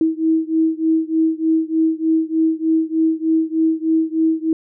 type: beating tone pair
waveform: sine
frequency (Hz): 320 / 323.3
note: D#4 / E4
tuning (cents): +49 / -34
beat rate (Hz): 3.3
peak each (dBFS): -17 / -18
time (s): 0.01-4.53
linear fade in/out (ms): 2
effects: none